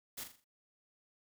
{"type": "noise with echo", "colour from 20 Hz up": "white", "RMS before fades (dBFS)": -43, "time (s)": [0.17, 0.24], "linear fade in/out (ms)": 10, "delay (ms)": 41, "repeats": 5, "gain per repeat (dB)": -7, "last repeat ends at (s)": 0.445, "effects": []}